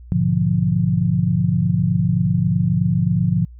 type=chord; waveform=sine; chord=G# diminished seventh; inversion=none; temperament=equal; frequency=103.83 / 123.47 / 146.83 / 174.61 Hz; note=G#2 / B2 / D3 / F3; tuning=0 / 0 / 0 / 0 cents; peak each=-22 / -22 / -21 / -18 dBFS; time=0.12-3.45 s; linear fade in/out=0 ms; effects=added 60 Hz sine -37 dBFS peak until 3.59 s